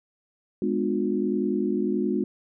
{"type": "chord", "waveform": "sine", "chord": "G# diminished seventh", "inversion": "none", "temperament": "just", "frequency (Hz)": [207.7, 249.2, 299, 358.8], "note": ["G#3", "B3", "D4", "F4"], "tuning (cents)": [0, 16, 31, 47], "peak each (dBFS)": [-27, -29, -29, -27], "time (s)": [0.62, 2.24], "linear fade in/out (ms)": 2, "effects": []}